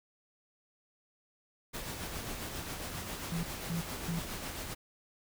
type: noise with tremolo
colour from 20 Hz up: pink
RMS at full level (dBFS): -39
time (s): 1.73-4.75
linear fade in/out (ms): 20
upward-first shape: sine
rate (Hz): 7.4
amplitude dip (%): 35
type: tone bursts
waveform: sine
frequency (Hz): 167.9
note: E3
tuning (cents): +32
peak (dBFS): -32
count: 3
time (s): 3.32-4.19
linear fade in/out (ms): 0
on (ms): 110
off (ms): 270
effects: none